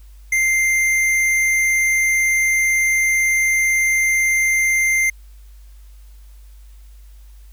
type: tone with tanh clipping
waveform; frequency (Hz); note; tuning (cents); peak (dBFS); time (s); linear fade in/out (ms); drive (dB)
sine; 2094; C7; +1; -16; 0.32-5.1; 5; 15
effects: added 50 Hz sine -39 dBFS peak until 7.52 s + white hiss -57 dBFS RMS until 7.52 s